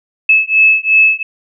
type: beating tone pair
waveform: sine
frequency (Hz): 2600 / 2602.8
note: E7 / E7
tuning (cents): -24 / -23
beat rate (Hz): 2.8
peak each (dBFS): -10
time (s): 0.29-1.23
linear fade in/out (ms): 5
effects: none